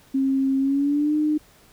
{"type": "tone with pitch glide", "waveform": "sine", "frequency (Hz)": [268.8, 303.5], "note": ["C4", "D#4"], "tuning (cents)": [47, -43], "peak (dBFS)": -18, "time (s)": [0.14, 1.38], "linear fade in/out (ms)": 10, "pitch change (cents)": 210, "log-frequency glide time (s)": [0.6, 1.15], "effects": ["pink hiss -54 dBFS RMS until 1.72 s"]}